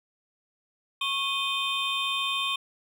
triangle tone cluster, 1098 / 2497 / 3134 / 3593 Hz, C#6 / D#7 / G7 / A7, -17 / +6 / -1 / +36 cents, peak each -30 dBFS, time 1.01-2.56 s, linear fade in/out 5 ms, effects none

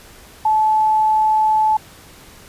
sine tone, 866 Hz, A5, 28 cents flat, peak -12 dBFS, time 0.45-1.77 s, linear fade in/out 5 ms, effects pink hiss -43 dBFS RMS until 2.48 s + resampled to 32000 Hz

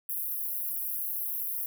pink high-pass noise, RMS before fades -33 dBFS, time 0.09-1.66 s, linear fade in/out 2 ms, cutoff 11000 Hz, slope 96 dB/octave, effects none

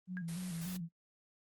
sine tone with vibrato, 174.61 Hz, F3, in tune, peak -38 dBFS, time 0.07-0.89 s, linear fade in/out 50 ms, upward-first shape square, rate 3.4 Hz, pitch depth 78 cents each way
sine tone with exponential decay, 1633 Hz, G#6, 30 cents flat, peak -38 dBFS, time 0.17-0.26 s, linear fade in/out 0 ms, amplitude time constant 18 ms
white noise, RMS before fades -48 dBFS, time 0.28-0.77 s, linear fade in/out 5 ms
effects noise-tail reverb RT60 0.1 s tail -23 dB re dry + Opus 24 kbps

